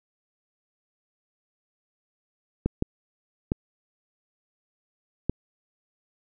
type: clicks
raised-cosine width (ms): 3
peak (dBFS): -10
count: 4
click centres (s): 2.66 / 2.824 / 3.519 / 5.296
effects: none